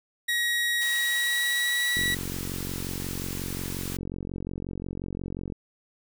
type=tone with pitch glide; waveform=30% pulse; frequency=1900 to 1938.8 Hz; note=A#6 to B6; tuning=+33 to -32 cents; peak=-21 dBFS; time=0.28-2.15 s; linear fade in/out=10 ms; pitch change=+35 cents; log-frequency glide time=0.78-1.88 s
type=high-pass noise; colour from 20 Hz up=white; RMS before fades=-38 dBFS; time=0.81-3.97 s; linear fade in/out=5 ms; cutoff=720 Hz; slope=48 dB/octave
type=click train; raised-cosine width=3 ms; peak=-21 dBFS; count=163; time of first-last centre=1.97-5.523 s; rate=45.6 Hz
effects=none